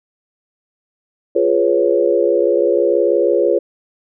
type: chord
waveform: sine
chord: C# dominant seventh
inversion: first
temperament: equal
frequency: 349.2 / 415.3 / 493.9 / 554.4 Hz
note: E#4 / G#4 / B4 / C#5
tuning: 0 / 0 / 0 / 0 cents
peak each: -17 dBFS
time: 1.35-3.59 s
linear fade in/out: 10 ms
effects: none